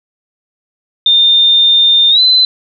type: tone with pitch glide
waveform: sine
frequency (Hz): 3620 to 4040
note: A7 to B7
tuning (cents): +48 to +39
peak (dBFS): -5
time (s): 1.06-2.45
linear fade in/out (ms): 2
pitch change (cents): +191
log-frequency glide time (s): 2.1-2.21
effects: none